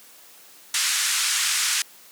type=band-pass noise; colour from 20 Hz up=white; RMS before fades=-23 dBFS; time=0.74-1.82 s; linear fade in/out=2 ms; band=1300 to 9100 Hz; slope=24 dB/octave; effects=white hiss -49 dBFS RMS until 2.11 s + high-pass 200 Hz 12 dB/octave